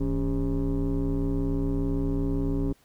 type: tone with frequency modulation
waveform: sine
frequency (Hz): 155.56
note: D#3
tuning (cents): 0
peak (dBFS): -21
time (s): 0-2.73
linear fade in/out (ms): 10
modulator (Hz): 123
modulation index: 1.7
effects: tanh soft clip ceiling -22 dBFS + pink hiss -62 dBFS RMS until 2.84 s